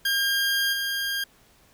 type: tone with level steps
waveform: 20% pulse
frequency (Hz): 1610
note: G6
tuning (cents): +46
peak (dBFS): -17 / -21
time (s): 0.05-1.24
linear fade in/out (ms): 5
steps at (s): 0.72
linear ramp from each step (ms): 20
effects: pink hiss -58 dBFS RMS until 1.73 s